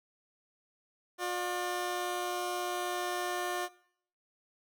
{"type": "tone pair together", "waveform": "15% pulse", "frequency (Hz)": [357.7, 596], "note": ["F4", "D5"], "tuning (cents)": [41, 25], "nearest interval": "major sixth", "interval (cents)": 884, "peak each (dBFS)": [-27, -33], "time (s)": [1.18, 3.69], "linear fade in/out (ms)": 50, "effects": ["noise-tail reverb RT60 0.6 s tail -20 dB re dry"]}